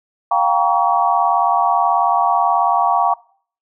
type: chord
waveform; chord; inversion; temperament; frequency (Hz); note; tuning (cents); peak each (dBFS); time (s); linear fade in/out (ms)
sine; G half-diminished seventh; third; just; 705.6 / 784 / 940.8 / 1128.9; F5 / G5 / Bb5 / Db6; +18 / 0 / +16 / +31; -18; 0.31-3.14; 5
effects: noise-tail reverb RT60 0.5 s tail -22 dB re dry